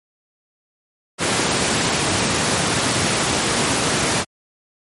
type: high-pass noise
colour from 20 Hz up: pink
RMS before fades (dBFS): -19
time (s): 1.18-4.25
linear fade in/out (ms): 50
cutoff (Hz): 110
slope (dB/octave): 12
effects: high-pass 60 Hz 12 dB/octave + MP3 48 kbps